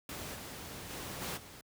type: noise with level steps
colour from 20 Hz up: pink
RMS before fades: -42 / -45 / -42 / -38 / -51 dBFS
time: 0.09-1.61 s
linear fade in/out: 2 ms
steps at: 0.34 / 0.89 / 1.21 / 1.36 s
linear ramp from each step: 20 ms
effects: high-pass 60 Hz 12 dB/octave